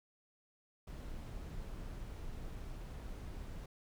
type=noise; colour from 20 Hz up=brown; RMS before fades=-45 dBFS; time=0.87-3.66 s; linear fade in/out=5 ms; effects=none